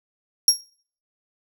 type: tone with exponential decay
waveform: 30% pulse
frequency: 5588 Hz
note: F8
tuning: in tune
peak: -4 dBFS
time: 0.48-0.61 s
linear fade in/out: 2 ms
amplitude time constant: 28 ms
effects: noise-tail reverb RT60 0.5 s tail -23 dB re dry